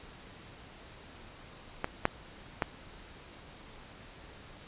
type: clicks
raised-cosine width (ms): 0.5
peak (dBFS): -15 / -9 / -12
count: 3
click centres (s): 1.844 / 2.054 / 2.622
effects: pink hiss -51 dBFS RMS until 4.67 s + resampled to 8000 Hz